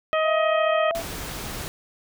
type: harmonic tone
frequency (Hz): 630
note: D#5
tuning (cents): +21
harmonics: 1 / 2 / 3 / 4 / 5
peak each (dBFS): -21 / -25 / -30 / -32 / -35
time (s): 0.13-0.91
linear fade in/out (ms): 0
type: tone with pitch glide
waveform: sine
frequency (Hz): 664 to 668.6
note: E5 to E5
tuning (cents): +12 to +24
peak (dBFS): -25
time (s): 0.23-1.03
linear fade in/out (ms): 50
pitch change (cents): +12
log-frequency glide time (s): 0.68-0.8
type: noise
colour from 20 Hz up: pink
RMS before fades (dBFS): -33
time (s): 0.95-1.68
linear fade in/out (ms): 0
effects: none